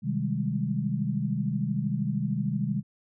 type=chord; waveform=sine; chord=Ab major seventh; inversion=first; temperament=just; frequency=129.78 / 155.74 / 194.67 / 207.7 Hz; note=C3 / Eb3 / G3 / Ab3; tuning=-14 / +2 / -12 / 0 cents; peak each=-31 dBFS; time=0.02-2.83 s; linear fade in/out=50 ms; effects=none